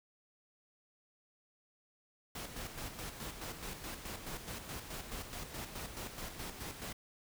pink noise with tremolo, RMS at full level -43 dBFS, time 2.35-6.93 s, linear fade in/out 5 ms, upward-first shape square, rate 4.7 Hz, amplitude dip 50%, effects none

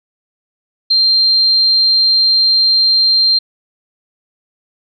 sine tone, 4170 Hz, C8, 7 cents flat, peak -8 dBFS, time 0.9-3.39 s, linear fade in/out 10 ms, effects none

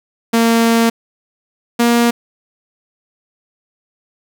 sawtooth tone pair in turn, 229.7 / 236.4 Hz, A#3 / A#3, -25 / +24 cents, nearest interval unison, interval 49 cents, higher second, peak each -6 dBFS, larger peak neither, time 0.33-0.9 / 1.79-2.11 s, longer first, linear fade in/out 10 ms, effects none

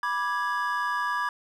triangle chord, G# diminished, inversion first, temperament equal with one note detuned, 982.6 / 1174.7 / 1661.2 Hz, B5 / D6 / G#6, -9 / 0 / 0 cents, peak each -28 dBFS, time 0.03-1.29 s, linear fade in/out 2 ms, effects none

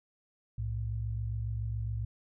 sine tone pair together, 62.11 / 109.3 Hz, B1 / A2, +10 / -11 cents, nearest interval minor seventh, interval 979 cents, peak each -36 / -33 dBFS, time 0.58-2.05 s, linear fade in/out 5 ms, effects none

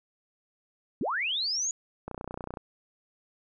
sine linear sweep, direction up, 157.5 to 6890 Hz, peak -27 dBFS, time 1.01-1.71 s, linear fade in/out 2 ms
click train, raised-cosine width 1 ms, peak -22 dBFS, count 16, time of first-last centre 2.08-2.572 s, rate 30.5 Hz
effects none

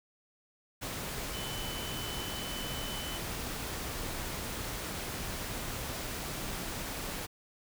sine tone in noise, 3019 Hz, F#7, 34 cents sharp, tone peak -42 dBFS, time 1.33-3.19 s, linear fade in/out 20 ms, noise pink, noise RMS -38 dBFS, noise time 0.81-7.27 s, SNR -7 dB, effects none

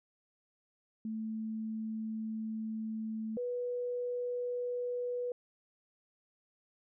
sine tone pair in turn, 220 / 490.2 Hz, A3 / B4, 0 / -13 cents, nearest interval octave + major second, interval 1387 cents, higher second, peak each -35 / -33 dBFS, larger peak second, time 1.05-3.37 / 3.37-5.32 s, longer first, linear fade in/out 2 ms, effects none

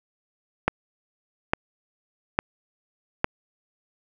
click train, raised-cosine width 0.5 ms, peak -4 dBFS, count 4, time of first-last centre 0.68-3.244 s, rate 1.17 Hz, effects none

